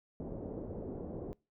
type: low-pass noise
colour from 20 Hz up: white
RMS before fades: -42 dBFS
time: 0.2-1.33 s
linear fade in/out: 0 ms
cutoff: 510 Hz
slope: 24 dB/octave
effects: noise-tail reverb RT60 0.3 s tail -24 dB re dry